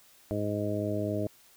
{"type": "harmonic tone", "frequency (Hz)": 103.83, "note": "G#2", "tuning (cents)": 0, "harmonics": [1, 2, 3, 4, 5, 6], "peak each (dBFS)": [-34, -36, -34, -37, -39, -34], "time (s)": [0.31, 1.27], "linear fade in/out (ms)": 0, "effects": ["white hiss -59 dBFS RMS until 1.56 s"]}